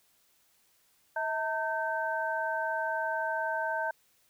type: tone cluster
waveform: sine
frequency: 643 / 906 / 1549 Hz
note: E5 / A#5 / G6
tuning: -43 / -50 / -21 cents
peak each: -34 / -33 / -33 dBFS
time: 1.16-3.91 s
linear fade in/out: 5 ms
effects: white hiss -68 dBFS RMS until 4.29 s